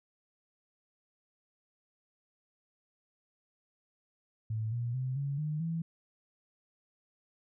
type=tone with pitch steps; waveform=sine; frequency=110 / 119.26 / 129.31 / 140.2 / 152.01 / 164.81 Hz; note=A2 / A#2 / C3 / C#3 / D#3 / E3; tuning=0 / +40 / -20 / +20 / -40 / 0 cents; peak=-31 dBFS; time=4.5-5.82 s; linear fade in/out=5 ms; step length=220 ms; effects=none